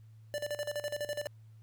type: tone with tremolo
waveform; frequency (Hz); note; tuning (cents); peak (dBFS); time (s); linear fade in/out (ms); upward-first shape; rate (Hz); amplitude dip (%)
square; 587.3; D5; 0; -33; 0.34-1.27; 0; square; 12; 80
effects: added 110 Hz sine -52 dBFS peak until 1.62 s + pink hiss -75 dBFS RMS until 1.62 s